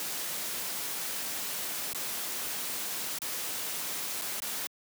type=noise with dropouts; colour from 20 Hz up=white; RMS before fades=-35 dBFS; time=0-4.67 s; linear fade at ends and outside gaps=1 ms; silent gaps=1.932-1.947 / 3.186-3.218 / 4.214-4.219 / 4.401-4.42 s; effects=high-pass 150 Hz 12 dB/octave